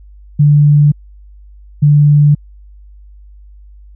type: tone pair in turn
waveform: sine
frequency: 146.83 / 146.83 Hz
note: D3 / D3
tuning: 0 / 0 cents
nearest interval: unison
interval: 0 cents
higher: neither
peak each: -4 / -4 dBFS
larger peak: neither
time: 0.39-0.92 / 1.82-2.35 s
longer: neither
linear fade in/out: 10 ms
effects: added 50 Hz sine -35 dBFS peak until 3.95 s